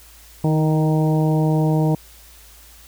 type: harmonic tone with a mistuned harmonic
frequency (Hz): 155.56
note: D#3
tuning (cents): 0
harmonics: 1 / 2 / 3 / 4 / 5 / 6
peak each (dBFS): -16 / -22 / -26 / -28 / -30 / -32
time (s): 0.44-1.95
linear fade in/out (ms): 2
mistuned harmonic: 2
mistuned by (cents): +21
effects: added 56 Hz sine -47 dBFS peak until 2.87 s + white hiss -47 dBFS RMS until 2.87 s